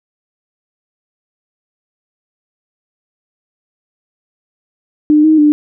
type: tone with pitch steps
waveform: sine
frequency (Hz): 301.5 / 313.3 / 297.9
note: D4 / D#4 / D4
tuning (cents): +46 / +12 / +25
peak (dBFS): -5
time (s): 5.1-5.52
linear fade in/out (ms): 0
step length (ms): 140
effects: none